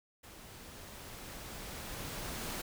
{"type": "noise with level ramp", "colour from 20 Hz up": "pink", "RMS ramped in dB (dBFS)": [-53, -39], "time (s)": [0.23, 2.62], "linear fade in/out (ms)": 10, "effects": []}